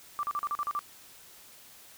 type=tone bursts; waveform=sine; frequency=1174.7 Hz; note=D6; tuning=in tune; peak=-28 dBFS; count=8; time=0.19-0.791 s; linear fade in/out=0 ms; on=41 ms; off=39 ms; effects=white hiss -53 dBFS RMS until 1.97 s